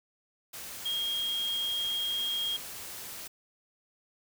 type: tone in noise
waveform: sine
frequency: 3247 Hz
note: G#7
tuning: 40 cents flat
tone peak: -29 dBFS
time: 0.85-2.57 s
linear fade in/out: 10 ms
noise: white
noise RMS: -42 dBFS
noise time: 0.53-3.28 s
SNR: +10 dB
effects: none